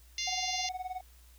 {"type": "harmonic tone", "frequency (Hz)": 698.5, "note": "F5", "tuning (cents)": 0, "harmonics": [3, 4, 5, 6, 7, 8, 9], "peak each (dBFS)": [-40, -40, -40, -40, -40, -40, -40], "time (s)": [0.18, 0.69], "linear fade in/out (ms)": 2}
{"type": "tone with tremolo", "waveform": "triangle", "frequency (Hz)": 740, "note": "F#5", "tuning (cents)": 0, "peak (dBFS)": -31, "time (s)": [0.27, 1.01], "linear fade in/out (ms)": 5, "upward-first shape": "sine", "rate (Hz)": 19, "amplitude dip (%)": 85}
{"effects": ["added 60 Hz sine -55 dBFS peak until 1.38 s", "white hiss -63 dBFS RMS until 1.38 s"]}